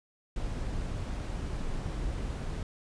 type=noise; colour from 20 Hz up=brown; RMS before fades=-34 dBFS; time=0.36-2.63 s; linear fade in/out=2 ms; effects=resampled to 22050 Hz